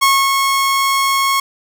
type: tone with ADSR envelope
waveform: sawtooth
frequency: 1093 Hz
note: C#6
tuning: 25 cents flat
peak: -5 dBFS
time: 0.01-1.4 s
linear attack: 19 ms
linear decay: 260 ms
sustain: -4 dB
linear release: 4 ms
effects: none